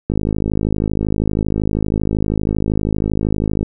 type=click train; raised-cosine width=3 ms; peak=-5 dBFS; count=187; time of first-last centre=0.1-3.629 s; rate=52.7 Hz; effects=none